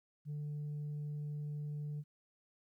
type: tone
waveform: sine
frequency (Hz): 148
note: D3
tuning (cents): +14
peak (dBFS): -36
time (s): 0.25-2.04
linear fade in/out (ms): 50
effects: tanh soft clip ceiling -37 dBFS + 13-bit